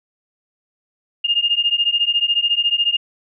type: beating tone pair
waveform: sine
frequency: 2822 / 2836 Hz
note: F7 / F7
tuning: +17 / +26 cents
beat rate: 14 Hz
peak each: -18 / -18 dBFS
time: 1.24-2.97 s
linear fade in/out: 10 ms
effects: none